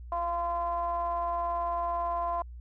triangle ring-modulated tone, 170 Hz, F3, 46 cents flat, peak -23 dBFS, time 0.12-2.42 s, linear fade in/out 2 ms, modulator 859 Hz, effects added 60 Hz sine -41 dBFS peak until 2.6 s

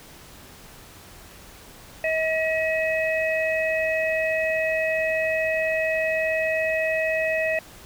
harmonic tone, 638 Hz, D#5, 43 cents sharp, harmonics 1 / 3 / 4, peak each -23 / -27 / -28 dBFS, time 2.04-7.59 s, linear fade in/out 2 ms, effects pink hiss -46 dBFS RMS until 7.85 s

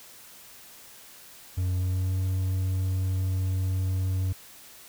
triangle tone with pitch glide, 91.2 to 93.49 Hz, F#2 to F#2, -24 to +18 cents, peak -22 dBFS, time 1.57-4.33 s, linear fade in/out 10 ms, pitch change +42 cents, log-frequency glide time 1.71-2.2 s, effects white hiss -49 dBFS RMS until 4.88 s

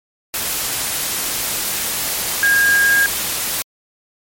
sine tone in noise, 1625 Hz, G#6, 38 cents flat, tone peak -11 dBFS, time 2.43-3.06 s, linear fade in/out 0 ms, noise white, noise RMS -21 dBFS, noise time 0.34-3.62 s, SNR +7 dB, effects MP3 64 kbps

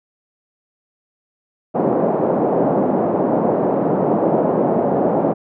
white band-pass noise, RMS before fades -17 dBFS, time 1.74-5.34 s, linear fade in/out 20 ms, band 160 to 690 Hz, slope 24 dB/octave, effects none

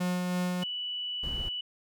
45% pulse tone with tremolo, 180 Hz, F#3, 47 cents flat, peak -27 dBFS, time 0-0.64 s, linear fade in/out 10 ms, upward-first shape sine, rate 3.1 Hz, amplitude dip 25%
sine tone, 2960 Hz, F#7, in tune, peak -32 dBFS, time 0.62-1.61 s, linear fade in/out 5 ms
brown noise, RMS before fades -37 dBFS, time 1.23-1.49 s, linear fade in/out 5 ms
effects none

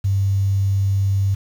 sine tone, 98 Hz, G2, in tune, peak -15 dBFS, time 0.04-1.35 s, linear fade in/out 10 ms, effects 7-bit

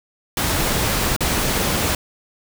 pink noise with dropouts, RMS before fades -20 dBFS, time 0.37-1.95 s, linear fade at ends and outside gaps 2 ms, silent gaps 1.164-1.206 s, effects none

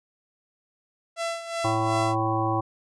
sawtooth tone with tremolo, 671 Hz, E5, 31 cents sharp, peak -22 dBFS, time 1.16-2.16 s, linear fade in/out 50 ms, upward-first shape sine, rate 2.7 Hz, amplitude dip 70%
harmonic tone, 110.6 Hz, A2, 9 cents sharp, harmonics 1 / 3 / 5 / 7 / 9 / 10, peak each -28 / -28 / -33 / -28 / -30 / -31 dBFS, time 1.64-2.61 s, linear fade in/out 10 ms
effects resampled to 22050 Hz

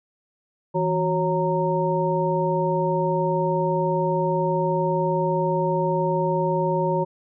sine tone cluster, 163.2 / 369.3 / 550 / 925 Hz, E3 / F#4 / C#5 / A#5, -17 / -3 / -14 / -14 cents, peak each -25 dBFS, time 0.74-7.05 s, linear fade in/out 20 ms, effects none

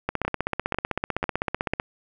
two click trains, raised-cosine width 0.5 ms, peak -11 / -9 dBFS, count 4 / 28, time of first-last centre 0.25-1.735 / 0.09-1.799 s, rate 2.02 / 15.8 Hz, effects none

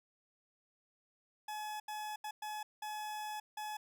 40% pulse tone bursts at uneven times, 850 Hz, G#5, 40 cents sharp, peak -39 dBFS, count 6, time 1.48-1.8 / 1.88-2.16 / 2.24-2.31 / 2.42-2.63 / 2.82-3.4 / 3.57-3.77 s, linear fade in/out 5 ms, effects none

